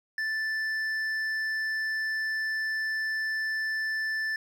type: tone with hard clipping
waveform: triangle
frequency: 1760 Hz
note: A6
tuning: in tune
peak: -29 dBFS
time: 0.18-4.36 s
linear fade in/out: 2 ms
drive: 9 dB
effects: none